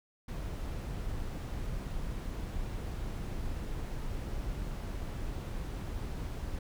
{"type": "noise", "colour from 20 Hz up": "brown", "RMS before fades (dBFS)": -37, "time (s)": [0.28, 6.59], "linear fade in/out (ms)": 5, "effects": []}